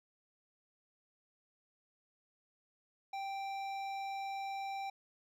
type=tone with hard clipping; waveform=sine; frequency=784 Hz; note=G5; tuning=in tune; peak=-40 dBFS; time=3.13-4.9 s; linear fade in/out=5 ms; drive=12 dB; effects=none